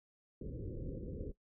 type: low-pass noise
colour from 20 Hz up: pink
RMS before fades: -43 dBFS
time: 0.41-1.32 s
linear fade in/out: 5 ms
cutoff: 530 Hz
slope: 96 dB/octave
effects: noise-tail reverb RT60 0.1 s tail -18 dB re dry